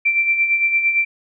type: tone with tremolo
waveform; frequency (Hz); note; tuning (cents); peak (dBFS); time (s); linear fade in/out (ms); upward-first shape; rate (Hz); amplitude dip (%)
sine; 2349; D7; 0; -12; 0.05-1.05; 10; sine; 8.8; 55
effects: none